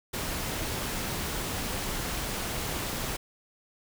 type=noise with amplitude modulation; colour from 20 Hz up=pink; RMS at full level=-31 dBFS; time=0.13-3.17 s; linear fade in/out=10 ms; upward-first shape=sine; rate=244 Hz; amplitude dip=35%; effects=none

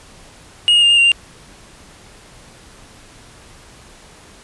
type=tone with pitch steps; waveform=triangle; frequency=2870 / 2854 / 2805 / 2829 / 2768 / 2791 Hz; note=F7 / F7 / F7 / F7 / F7 / F7; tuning=+47 / +37 / +7 / +22 / -16 / -2 cents; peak=-7 dBFS; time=0.68-1.118 s; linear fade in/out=0 ms; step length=73 ms; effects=pink hiss -43 dBFS RMS until 4.43 s + resampled to 24000 Hz

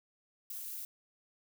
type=noise with amplitude modulation; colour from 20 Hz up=violet; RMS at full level=-39 dBFS; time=0.5-0.85 s; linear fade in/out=2 ms; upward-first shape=sine; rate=219 Hz; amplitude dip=75%; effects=none

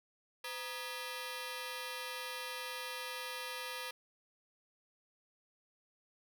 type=ring-modulated tone; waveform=10% pulse; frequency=730 Hz; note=F#5; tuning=24 cents flat; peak=-29 dBFS; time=0.44-3.91 s; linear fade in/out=5 ms; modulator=221 Hz; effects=none

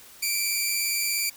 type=tone pair together; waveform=10% pulse; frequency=2300 / 2397 Hz; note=D7 / D7; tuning=-37 / +35 cents; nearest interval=minor second; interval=72 cents; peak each=-18 dBFS; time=0.22-1.3 s; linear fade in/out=10 ms; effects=white hiss -49 dBFS RMS until 1.36 s

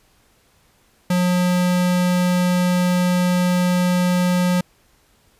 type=tone; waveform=square; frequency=179.5 Hz; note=F3; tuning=48 cents sharp; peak=-16 dBFS; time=1.1-4.61 s; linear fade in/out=5 ms; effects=pink hiss -58 dBFS RMS until 5.39 s + resampled to 32000 Hz

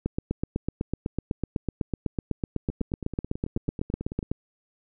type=two click trains; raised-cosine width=3 ms; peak=-20 / -13 dBFS; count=15 / 35; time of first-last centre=2.7-4.228 / 0.06-4.315 s; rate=9.16 / 7.99 Hz; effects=none

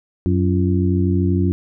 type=harmonic tone with a mistuned harmonic; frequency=92.8 Hz; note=F#2; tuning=6 cents sharp; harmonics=1 / 2 / 3 / 4; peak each=-17 / -20 / -22 / -23 dBFS; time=0.26-1.52 s; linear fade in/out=0 ms; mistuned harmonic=4; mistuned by=-120 cents; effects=none

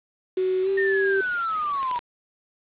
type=tone with pitch glide; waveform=sine; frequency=373.1 to 389.2 Hz; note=F#4 to G4; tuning=+14 to -12 cents; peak=-20 dBFS; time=0.37-1.21 s; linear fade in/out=5 ms; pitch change=+74 cents; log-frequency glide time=0.62-0.69 s
type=linear sweep; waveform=sine; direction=down; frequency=1849 to 949 Hz; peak=-23 dBFS; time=0.77-1.99 s; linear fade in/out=10 ms
type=clicks; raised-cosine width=0.2 ms; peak=-17 dBFS; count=4; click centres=1.83 / 1.913 / 1.96 / 1.991 s
effects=resampled to 8000 Hz + 7-bit

